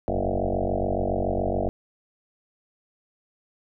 sine tone with frequency modulation, 347.9 Hz, F4, 7 cents flat, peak -22 dBFS, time 0.08-1.69 s, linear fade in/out 0 ms, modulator 47.1 Hz, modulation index 7.7, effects none

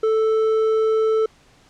sine tone with hard clipping, 440 Hz, A4, in tune, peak -17 dBFS, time 0.03-1.26 s, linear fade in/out 5 ms, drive 5 dB, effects pink hiss -54 dBFS RMS until 1.69 s + low-pass 7000 Hz 12 dB/octave

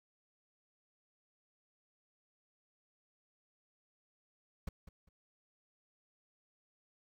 brown noise with echo, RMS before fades -38 dBFS, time 4.67-4.69 s, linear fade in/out 5 ms, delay 200 ms, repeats 2, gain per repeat -13 dB, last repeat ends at 5.09 s, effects none

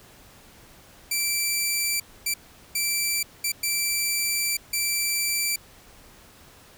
10% pulse tone bursts at uneven times, 2337 Hz, D7, 9 cents flat, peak -14 dBFS, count 6, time 1.11-2 / 2.26-2.34 / 2.75-3.23 / 3.44-3.52 / 3.63-4.57 / 4.73-5.56 s, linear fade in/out 5 ms, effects pink hiss -51 dBFS RMS until 6.77 s

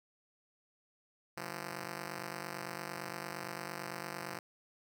5% pulse ring-modulated tone, 172 Hz, F3, 26 cents flat, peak -26 dBFS, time 1.37-4.39 s, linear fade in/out 2 ms, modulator 24.4 Hz, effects none

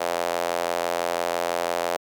sawtooth tone with high-pass filter, 86 Hz, F2, 26 cents flat, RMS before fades -26 dBFS, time 0-1.97 s, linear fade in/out 10 ms, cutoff 600 Hz, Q 2.5, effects none

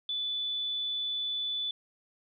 sine tone, 3480 Hz, A7, 20 cents flat, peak -30 dBFS, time 0.09-1.71 s, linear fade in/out 2 ms, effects none

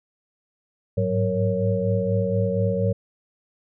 sine tone cluster, 102.2 / 106.4 / 184.7 / 464.5 / 554 Hz, G#2 / G#2 / F#3 / A#4 / C#5, -27 / +42 / -3 / -6 / -1 cents, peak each -26 dBFS, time 0.97-2.93 s, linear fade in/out 10 ms, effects none

